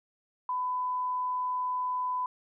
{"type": "tone", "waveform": "sine", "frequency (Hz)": 1002, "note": "B5", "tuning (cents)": 25, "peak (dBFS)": -28, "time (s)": [0.49, 2.26], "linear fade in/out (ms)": 2, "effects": []}